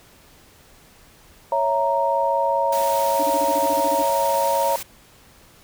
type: chord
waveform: sine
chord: A# diminished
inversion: first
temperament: equal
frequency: 554.4 / 659.3 / 932.3 Hz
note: C#5 / E5 / A#5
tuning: 0 / 0 / 0 cents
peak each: -22 / -25 / -20 dBFS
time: 1.52-4.76 s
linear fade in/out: 2 ms
type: noise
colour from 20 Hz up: white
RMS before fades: -32 dBFS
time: 2.72-4.83 s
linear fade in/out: 5 ms
type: tone bursts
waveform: sine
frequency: 294.2 Hz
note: D4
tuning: 3 cents sharp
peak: -25 dBFS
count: 12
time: 3.19-4.025 s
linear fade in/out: 10 ms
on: 43 ms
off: 29 ms
effects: pink hiss -51 dBFS RMS until 5.63 s